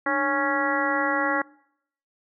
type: harmonic tone with a mistuned harmonic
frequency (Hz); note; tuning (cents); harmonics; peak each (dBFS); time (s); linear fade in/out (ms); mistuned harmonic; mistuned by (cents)
277.2; C#4; 0; 1 / 2 / 3 / 4 / 5 / 6 / 7; -29 / -29 / -29 / -29 / -29 / -29 / -29; 0.06-1.42; 5; 1; +120
effects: noise-tail reverb RT60 0.7 s tail -23 dB re dry